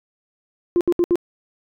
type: tone bursts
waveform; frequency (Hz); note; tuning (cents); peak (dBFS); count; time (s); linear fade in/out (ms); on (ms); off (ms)
sine; 348.6; F4; -3; -12; 4; 0.76-1.156; 0; 48; 68
effects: tanh soft clip ceiling -10 dBFS